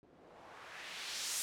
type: noise with low-pass filter sweep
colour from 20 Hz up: blue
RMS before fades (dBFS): -45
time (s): 0.03-1.42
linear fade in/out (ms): 0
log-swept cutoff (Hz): 310 to 8800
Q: 1.1
effects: none